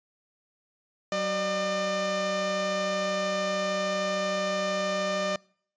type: tone pair together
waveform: sawtooth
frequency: 189.5 / 601.6 Hz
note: F#3 / D5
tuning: +42 / +42 cents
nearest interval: octave + minor sixth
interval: 2000 cents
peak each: -30 / -23 dBFS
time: 1.12-5.36 s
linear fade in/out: 2 ms
effects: noise-tail reverb RT60 0.6 s tail -26 dB re dry + resampled to 16000 Hz